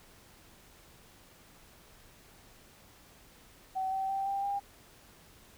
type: tone with pitch steps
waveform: sine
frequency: 760 / 770.2 / 780.5 / 790.9 / 801.5 Hz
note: F#5 / G5 / G5 / G5 / G5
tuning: +46 / -31 / -8 / +15 / +38 cents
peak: -30 dBFS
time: 3.75-4.6 s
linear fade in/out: 20 ms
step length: 170 ms
effects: pink hiss -58 dBFS RMS until 5.57 s